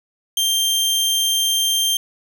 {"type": "tone", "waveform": "sawtooth", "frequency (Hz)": 3168, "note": "G7", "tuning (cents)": 18, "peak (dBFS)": -13, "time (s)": [0.37, 1.97], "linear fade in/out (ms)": 2, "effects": []}